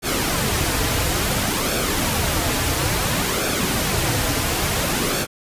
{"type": "noise with flanger", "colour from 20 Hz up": "pink", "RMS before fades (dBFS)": -21, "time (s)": [0.02, 5.27], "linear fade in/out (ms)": 50, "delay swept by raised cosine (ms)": [1, 5.5], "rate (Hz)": 0.58, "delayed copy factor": -0.5, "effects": ["resampled to 32000 Hz"]}